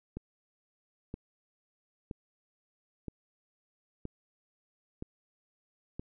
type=click train; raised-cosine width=3 ms; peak=-25 dBFS; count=7; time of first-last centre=0.17-5.995 s; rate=1.03 Hz; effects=none